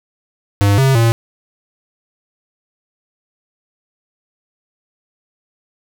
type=tone with pitch steps; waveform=square; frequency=100.8 / 134.3 / 115.3 Hz; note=G2 / C3 / A#2; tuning=+49 / +46 / -19 cents; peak=-10 dBFS; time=0.61-1.12 s; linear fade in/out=0 ms; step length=170 ms; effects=none